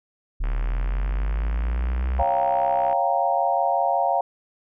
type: linear sweep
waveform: triangle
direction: up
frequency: 37.13 to 65 Hz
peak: -19 dBFS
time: 0.4-2.23 s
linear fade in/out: 10 ms
type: click train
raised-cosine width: 0.5 ms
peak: -22 dBFS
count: 161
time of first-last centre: 0.44-2.928 s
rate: 64.3 Hz
type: chord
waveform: sine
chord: G half-diminished seventh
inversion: second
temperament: equal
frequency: 554.4 / 698.5 / 784 / 932.3 Hz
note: Db5 / F5 / G5 / Bb5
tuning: 0 / 0 / 0 / 0 cents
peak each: -26 / -22 / -24 / -26 dBFS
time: 2.19-4.21 s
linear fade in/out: 2 ms
effects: none